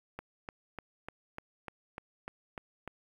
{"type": "click train", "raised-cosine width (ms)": 0.5, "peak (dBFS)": -25, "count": 10, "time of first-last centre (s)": [0.19, 2.877], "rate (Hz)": 3.35, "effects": ["9-bit"]}